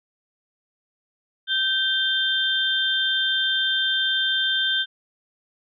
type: tone cluster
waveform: sine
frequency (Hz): 1554 / 3167 / 3574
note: G6 / G7 / A7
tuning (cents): -16 / +17 / +26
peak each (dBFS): -24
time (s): 1.47-4.86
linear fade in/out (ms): 50
effects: none